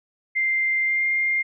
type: tone with pitch glide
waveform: sine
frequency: 2093 to 2112 Hz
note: C7 to C7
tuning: 0 to +16 cents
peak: -19 dBFS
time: 0.35-1.43 s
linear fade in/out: 20 ms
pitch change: +16 cents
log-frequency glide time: 0.83-1.06 s
effects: none